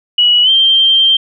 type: tone with pitch glide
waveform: sine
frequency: 2927 to 3155 Hz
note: F#7 to G7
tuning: -19 to +10 cents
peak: -6 dBFS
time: 0.18-1.17 s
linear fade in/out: 5 ms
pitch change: +129 cents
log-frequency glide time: 0.43-0.5 s
effects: none